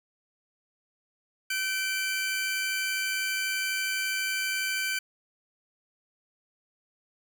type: tone pair together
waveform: sawtooth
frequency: 1528.6 / 2339 Hz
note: G6 / D7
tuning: -44 / -8 cents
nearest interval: perfect fifth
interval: 736 cents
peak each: -27 / -27 dBFS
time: 1.5-4.99 s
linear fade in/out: 5 ms
effects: none